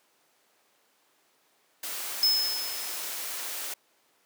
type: noise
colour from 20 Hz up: white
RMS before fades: -35 dBFS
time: 1.83-3.74 s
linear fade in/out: 5 ms
type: tone with exponential decay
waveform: square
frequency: 5190 Hz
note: E8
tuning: 28 cents flat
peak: -19 dBFS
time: 2.23-3.29 s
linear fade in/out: 1 ms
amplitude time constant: 230 ms
effects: pink hiss -66 dBFS RMS until 4.25 s + high-pass 400 Hz 12 dB/octave